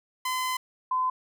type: tone pair in turn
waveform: sawtooth / sine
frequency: 1022 / 1022 Hz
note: C6 / C6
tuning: -41 / -41 cents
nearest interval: unison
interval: 0 cents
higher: neither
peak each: -23 dBFS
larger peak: neither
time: 0.25-0.57 / 0.91-1.1 s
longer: first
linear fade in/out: 5 ms
effects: none